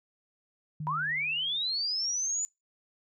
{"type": "tone with exponential decay", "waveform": "sine", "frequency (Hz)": 152.9, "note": "D#3", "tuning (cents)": -30, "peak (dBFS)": -32, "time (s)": [0.8, 1.82], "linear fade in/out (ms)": 5, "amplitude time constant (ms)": 220}
{"type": "linear sweep", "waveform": "sine", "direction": "up", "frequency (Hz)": [932.3, 7040], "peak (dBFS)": -28, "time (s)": [0.87, 2.45], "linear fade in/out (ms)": 0}
{"effects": ["noise-tail reverb RT60 0.2 s tail -23 dB re dry"]}